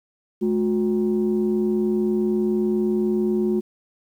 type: tone pair together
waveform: sine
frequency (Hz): 214.2 / 361.7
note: A3 / F#4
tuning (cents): -46 / -39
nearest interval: major sixth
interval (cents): 907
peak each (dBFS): -20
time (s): 0.41-3.61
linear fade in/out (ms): 20
effects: tanh soft clip ceiling -13 dBFS + 9-bit